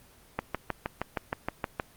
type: click train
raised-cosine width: 0.5 ms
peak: -13 dBFS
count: 10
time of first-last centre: 0.39-1.798 s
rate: 6.39 Hz
effects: pink hiss -57 dBFS RMS until 1.96 s + Opus 24 kbps